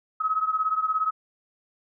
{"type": "beating tone pair", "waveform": "sine", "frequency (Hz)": [1273, 1290], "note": ["D#6", "E6"], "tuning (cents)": [39, -38], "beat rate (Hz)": 17, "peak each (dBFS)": [-24, -27], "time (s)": [0.2, 1.11], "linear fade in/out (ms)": 10, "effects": []}